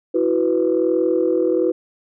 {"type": "chord", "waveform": "sine", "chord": "E suspended second", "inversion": "none", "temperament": "just", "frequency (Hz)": [329.6, 370.8, 494.4], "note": ["E4", "F#4", "B4"], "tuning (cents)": [0, 4, 2], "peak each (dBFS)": -19, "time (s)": [0.14, 1.72], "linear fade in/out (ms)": 10, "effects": ["tanh soft clip ceiling -7 dBFS"]}